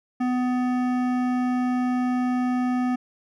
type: tone with hard clipping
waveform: sine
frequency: 250 Hz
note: B3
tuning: 21 cents sharp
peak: -23 dBFS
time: 0.2-2.96 s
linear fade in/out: 10 ms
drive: 14 dB
effects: none